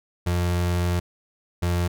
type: tone pair in turn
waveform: 35% pulse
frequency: 88 / 87.49 Hz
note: F2 / F2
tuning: +14 / +4 cents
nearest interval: unison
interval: 10 cents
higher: first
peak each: -19 dBFS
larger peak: neither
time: 0.26-1 / 1.62-1.88 s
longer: first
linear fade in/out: 10 ms
effects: none